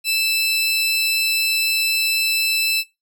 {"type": "tone pair together", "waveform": "sawtooth", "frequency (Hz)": [2637, 4048], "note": ["E7", "B7"], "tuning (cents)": [0, 42], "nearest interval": "perfect fifth", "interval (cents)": 742, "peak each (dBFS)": [-16, -19], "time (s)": [0.04, 2.84], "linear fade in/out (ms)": 50, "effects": ["noise-tail reverb RT60 0.2 s tail -17 dB re dry"]}